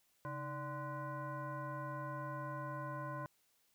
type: tone with frequency modulation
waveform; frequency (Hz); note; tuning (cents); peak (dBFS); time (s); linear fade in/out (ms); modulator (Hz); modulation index
sine; 585; D5; -7; -40; 0.25-3.26; 0; 448; 1.7
effects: white hiss -75 dBFS RMS until 3.74 s